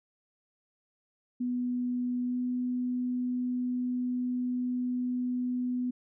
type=tone with pitch glide; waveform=sine; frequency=246.9 to 248.8 Hz; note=B3 to B3; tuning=0 to +13 cents; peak=-28 dBFS; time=1.4-5.91 s; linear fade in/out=10 ms; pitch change=+13 cents; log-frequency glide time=2.26-2.37 s; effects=none